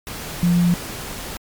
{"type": "tone in noise", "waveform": "sine", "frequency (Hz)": 174.61, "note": "F3", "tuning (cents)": 0, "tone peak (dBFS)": -13, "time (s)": [0.43, 0.74], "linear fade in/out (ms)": 0, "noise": "pink", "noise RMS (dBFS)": -31, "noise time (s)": [0.07, 1.37], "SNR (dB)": 15, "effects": ["MP3 96 kbps"]}